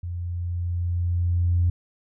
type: tone with level ramp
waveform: sine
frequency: 87.31 Hz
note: F2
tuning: in tune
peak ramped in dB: -28 to -16 dBFS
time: 0.03-1.7 s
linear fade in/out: 5 ms
effects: tanh soft clip ceiling -12 dBFS